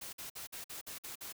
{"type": "noise bursts", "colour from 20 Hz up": "white", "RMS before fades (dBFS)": -45, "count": 8, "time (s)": [0.01, 1.327], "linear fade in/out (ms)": 10, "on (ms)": 120, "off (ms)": 51, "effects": []}